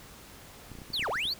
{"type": "clicks", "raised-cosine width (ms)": 3, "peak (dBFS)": -32, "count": 10, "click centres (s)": [0.717, 0.753, 0.787, 0.818, 0.903, 0.995, 1.026, 1.096, 1.157, 1.254]}
{"type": "linear two-way sweep", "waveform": "triangle", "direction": "down then up", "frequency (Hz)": [4747, 374.6, 4747], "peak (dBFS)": -27, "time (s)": [0.93, 1.34], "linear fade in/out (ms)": 10, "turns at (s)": 1.09}
{"effects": ["pink hiss -50 dBFS RMS until 1.39 s"]}